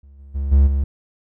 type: tone with level steps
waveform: triangle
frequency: 69.3 Hz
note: C#2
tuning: in tune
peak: -40 / -36 / -18 / -7 / -14 dBFS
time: 0.03-0.84 s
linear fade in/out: 5 ms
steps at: 0.18 / 0.34 / 0.51 / 0.66 s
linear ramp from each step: 20 ms
effects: none